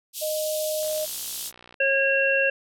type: band-pass noise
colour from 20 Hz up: white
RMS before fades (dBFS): -33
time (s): 0.13-1.52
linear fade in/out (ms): 50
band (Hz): 2900 to 15000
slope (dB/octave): 48
type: tone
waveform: sine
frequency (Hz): 618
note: D#5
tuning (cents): -12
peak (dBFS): -25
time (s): 0.21-1.06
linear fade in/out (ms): 20
type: click train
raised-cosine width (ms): 0.3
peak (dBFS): -30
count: 56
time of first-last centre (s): 0.83-1.742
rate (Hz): 60.3
type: harmonic tone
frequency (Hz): 545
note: C#5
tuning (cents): -29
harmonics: 1 / 3 / 5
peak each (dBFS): -23 / -23 / -23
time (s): 1.8-2.5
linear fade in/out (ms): 5
effects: none

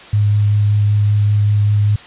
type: tone with vibrato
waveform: sine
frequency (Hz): 103.83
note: G#2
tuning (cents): 0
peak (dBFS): -10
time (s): 0.13-1.96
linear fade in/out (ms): 5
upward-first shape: sine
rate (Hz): 5.2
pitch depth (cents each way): 9
effects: white hiss -37 dBFS RMS until 2.06 s + resampled to 8000 Hz

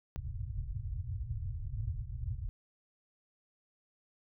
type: low-pass noise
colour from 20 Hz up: white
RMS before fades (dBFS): -38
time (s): 0.16-2.49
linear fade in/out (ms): 0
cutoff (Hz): 130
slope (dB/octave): 96
effects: none

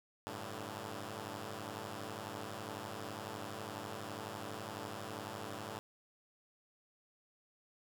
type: chord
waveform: 5% pulse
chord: G suspended second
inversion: none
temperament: equal with one note detuned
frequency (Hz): 98 / 110 / 145.57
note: G2 / A2 / D3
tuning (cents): 0 / 0 / -15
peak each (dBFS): -35 / -34 / -39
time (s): 0.27-5.79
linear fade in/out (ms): 0
effects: none

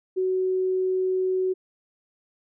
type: tone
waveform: sine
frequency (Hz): 373.1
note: F#4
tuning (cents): +14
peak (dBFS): -21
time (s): 0.16-1.54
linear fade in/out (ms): 20
effects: none

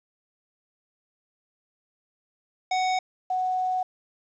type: tone pair in turn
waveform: square / sine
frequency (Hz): 744 / 740.6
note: F#5 / F#5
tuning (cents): +9 / +1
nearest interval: unison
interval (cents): 8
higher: first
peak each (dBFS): -23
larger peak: neither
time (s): 2.71-2.99 / 3.3-3.83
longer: second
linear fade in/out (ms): 5
effects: resampled to 16000 Hz + 9-bit

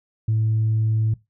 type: tone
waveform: sine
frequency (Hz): 110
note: A2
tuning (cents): 0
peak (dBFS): -16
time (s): 0.28-1.14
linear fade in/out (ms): 5
effects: noise-tail reverb RT60 0.2 s tail -20 dB re dry + tanh soft clip ceiling -14 dBFS

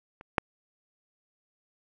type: clicks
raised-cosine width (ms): 0.5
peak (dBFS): -30 / -7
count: 2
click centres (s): 0.211 / 0.382
effects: none

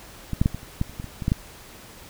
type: clicks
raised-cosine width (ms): 5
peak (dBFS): -14 / -6 / -6 / -18 / -30 / -10 / -30 / -19 / -22 / -18 / -9 / -7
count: 12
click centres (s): 0.333 / 0.415 / 0.459 / 0.546 / 0.631 / 0.814 / 0.896 / 0.999 / 1.043 / 1.222 / 1.281 / 1.319
effects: pink hiss -45 dBFS RMS until 2.09 s

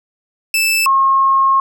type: tone pair in turn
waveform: sawtooth / sine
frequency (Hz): 2637 / 1079.7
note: E7 / C#6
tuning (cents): 0 / -46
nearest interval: octave + minor third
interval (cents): 1546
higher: first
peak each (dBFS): -9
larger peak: neither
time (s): 0.54-0.86 / 0.86-1.6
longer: second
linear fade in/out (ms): 2
effects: none

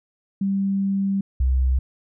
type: tone pair in turn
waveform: sine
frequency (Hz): 196 / 64.6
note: G3 / C2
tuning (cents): 0 / -21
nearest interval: octave + perfect fifth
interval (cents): 1921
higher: first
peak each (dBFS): -19 / -16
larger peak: second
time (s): 0.41-1.21 / 1.4-1.79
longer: first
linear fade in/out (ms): 5
effects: none

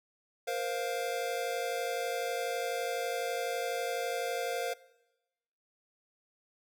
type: chord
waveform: square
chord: Bb suspended second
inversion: none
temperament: equal with one note detuned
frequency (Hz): 471.3 / 523.3 / 698.5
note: Bb4 / C5 / F5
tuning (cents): +19 / 0 / 0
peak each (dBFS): -37 / -37 / -37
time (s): 0.47-4.74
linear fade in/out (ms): 10
effects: noise-tail reverb RT60 1.0 s tail -21 dB re dry

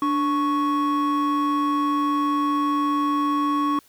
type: tone pair together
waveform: triangle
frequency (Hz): 293.1 / 1108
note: D4 / C#6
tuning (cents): -3 / -1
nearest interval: octave + major seventh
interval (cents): 2302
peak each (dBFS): -19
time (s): 0.02-3.79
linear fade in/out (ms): 2
effects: tanh soft clip ceiling -14 dBFS + white hiss -56 dBFS RMS until 3.88 s

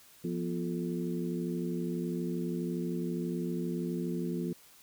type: harmonic tone with a mistuned harmonic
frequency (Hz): 87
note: F2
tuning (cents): -6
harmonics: 2 / 3 / 4 / 5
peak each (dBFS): -34 / -37 / -37 / -43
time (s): 0.24-4.53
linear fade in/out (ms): 5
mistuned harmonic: 3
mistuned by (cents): -100
effects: white hiss -58 dBFS RMS until 4.82 s

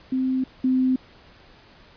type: tone pair in turn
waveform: sine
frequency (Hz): 260 / 258.1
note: C4 / C4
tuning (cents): -11 / -23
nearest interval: unison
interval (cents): 12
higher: first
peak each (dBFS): -20 / -17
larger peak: second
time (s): 0.12-0.44 / 0.64-0.96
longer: neither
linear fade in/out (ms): 5
effects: pink hiss -51 dBFS RMS until 1.96 s + resampled to 11025 Hz

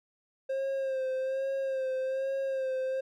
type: tone with vibrato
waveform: triangle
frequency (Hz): 531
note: C5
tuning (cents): +25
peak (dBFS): -27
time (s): 0.49-3.01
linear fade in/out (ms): 10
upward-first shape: sine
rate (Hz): 1.2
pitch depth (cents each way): 35
effects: none

